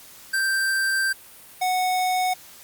square tone pair in turn, 1569 / 737.3 Hz, G6 / F#5, +1 / -6 cents, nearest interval octave + minor second, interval 1307 cents, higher first, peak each -21 dBFS, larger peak neither, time 0.33-1.13 / 1.61-2.34 s, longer first, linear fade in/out 10 ms, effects white hiss -46 dBFS RMS until 2.63 s + Opus 48 kbps

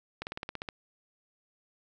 slowing click train, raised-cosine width 0.3 ms, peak -20 dBFS, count 9, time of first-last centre 0.22-0.688 s, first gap 49 ms, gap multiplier 1.05, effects none

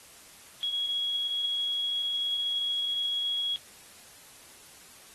sine tone, 3322 Hz, G#7, in tune, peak -27 dBFS, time 0.63-3.56 s, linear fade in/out 0 ms, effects white hiss -52 dBFS RMS until 5.14 s + AAC 32 kbps

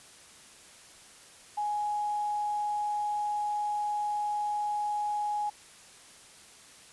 sine tone with quantisation, 834 Hz, G#5, 7 cents sharp, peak -28 dBFS, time 1.57-5.5 s, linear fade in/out 10 ms, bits 9, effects white hiss -53 dBFS RMS until 6.92 s + resampled to 24000 Hz

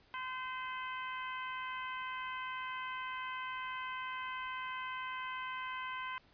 harmonic tone, 514 Hz, C5, 31 cents flat, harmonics 2 / 3 / 4 / 5 / 6, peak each -41 / -45 / -47 / -49 / -51 dBFS, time 0.14-6.18 s, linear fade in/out 0 ms, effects pink hiss -66 dBFS RMS until 6.33 s + resampled to 11025 Hz

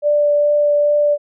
sine tone with vibrato, 587.3 Hz, D5, in tune, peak -11 dBFS, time 0.02-1.18 s, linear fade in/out 50 ms, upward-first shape triangle, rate 2.4 Hz, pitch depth 9 cents each way, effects none

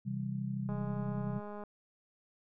sine chord, C major, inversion none, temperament just, 130.81 / 163.52 / 196.22 Hz, C3 / E3 / G3, 0 / -14 / +2 cents, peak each -37 / -43 / -37 dBFS, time 0.05-1.4 s, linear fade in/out 20 ms
click train, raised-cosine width 1 ms, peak -32 dBFS, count 197, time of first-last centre 0.69-1.637 s, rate 207 Hz
effects none

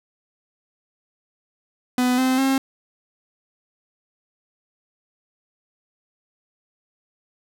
45% pulse tone with pitch steps, 250 / 258.8 / 267.9 Hz, B3 / C4 / C4, +21 / -19 / +41 cents, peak -17 dBFS, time 1.98-2.58 s, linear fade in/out 2 ms, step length 200 ms, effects none

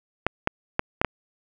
clicks, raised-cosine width 0.5 ms, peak -5 dBFS, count 5, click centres 0.266 / 0.474 / 0.794 / 1.015 / 1.047 s, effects none

